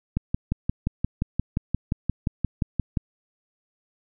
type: click train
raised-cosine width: 5 ms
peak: -10 dBFS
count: 17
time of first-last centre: 0.17-2.972 s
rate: 5.71 Hz
effects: none